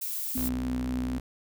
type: noise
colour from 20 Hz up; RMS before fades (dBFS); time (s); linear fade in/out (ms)
violet; -33; 0.01-0.49; 10
type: tone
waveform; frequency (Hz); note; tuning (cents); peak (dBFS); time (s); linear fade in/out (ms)
sine; 253; B3; +42; -29; 0.35-1.18; 5
type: tone with vibrato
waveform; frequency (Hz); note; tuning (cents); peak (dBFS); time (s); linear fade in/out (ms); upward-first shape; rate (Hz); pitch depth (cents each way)
sawtooth; 62.2; B1; +13; -29; 0.37-1.2; 5; triangle; 17; 64
effects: none

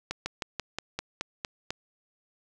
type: slowing click train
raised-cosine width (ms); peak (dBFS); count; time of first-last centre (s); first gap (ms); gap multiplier
0.2; -14; 9; 0.11-1.705; 150; 1.08
effects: none

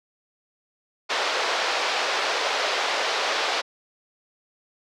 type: band-pass noise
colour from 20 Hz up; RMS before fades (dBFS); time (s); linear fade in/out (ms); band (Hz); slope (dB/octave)
pink; -25; 1.09-3.62; 20; 490 to 5200; 24
effects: none

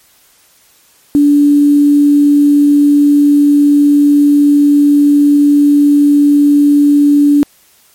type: tone with quantisation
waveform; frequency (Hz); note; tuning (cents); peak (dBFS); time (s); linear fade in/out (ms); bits
sine; 289.3; D4; -26; -4; 1.15-7.43; 0; 5
effects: white hiss -48 dBFS RMS until 7.94 s + MP3 64 kbps

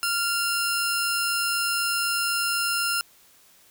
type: tone pair together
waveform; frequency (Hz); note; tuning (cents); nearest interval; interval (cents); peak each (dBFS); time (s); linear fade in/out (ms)
25% pulse; 1388 / 5240; F6 / E8; -11 / -11; octave + major seventh; 2300; -21 / -23; 0.03-3.01; 0
effects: white hiss -56 dBFS RMS until 3.7 s

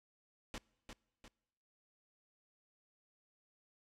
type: noise with echo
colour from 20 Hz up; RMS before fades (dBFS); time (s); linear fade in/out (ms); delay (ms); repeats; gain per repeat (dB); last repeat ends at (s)
pink; -44; 0.54-0.58; 0; 350; 2; -6; 1.28
effects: noise-tail reverb RT60 1.0 s tail -25 dB re dry + low-pass 7000 Hz 12 dB/octave

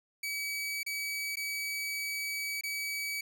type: tone with dropouts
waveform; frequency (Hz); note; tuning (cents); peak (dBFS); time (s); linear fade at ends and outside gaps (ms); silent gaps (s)
sawtooth; 2281; C#7; +49; -30; 0.23-3.21; 5; 0.832-0.863 / 1.357-1.369 / 2.611-2.635
effects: none

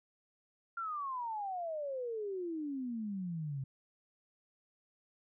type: exponential sweep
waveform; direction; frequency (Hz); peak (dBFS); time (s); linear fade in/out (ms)
sine; down; 1396.9 to 130.81; -36; 0.77-3.64; 5
effects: none

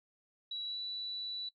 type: tone with pitch glide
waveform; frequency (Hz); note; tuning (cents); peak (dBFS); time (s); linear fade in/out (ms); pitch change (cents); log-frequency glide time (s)
sine; 3907 to 3952; B7 to B7; -19 to 0; -37; 0.51-1.49; 5; +19; 0.64-0.79
effects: noise-tail reverb RT60 0.1 s tail -19 dB re dry

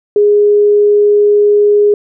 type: tone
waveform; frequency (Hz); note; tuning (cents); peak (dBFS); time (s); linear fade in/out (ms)
sine; 413.6; G#4; -7; -5; 0.16-1.94; 2
effects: none

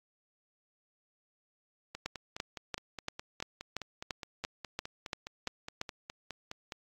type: two click trains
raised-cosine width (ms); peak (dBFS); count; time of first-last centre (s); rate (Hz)
0.2; -23 / -17; 24 / 12; 1.95-6.722 / 2.06-5.814; 4.82 / 2.93
effects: AAC 64 kbps

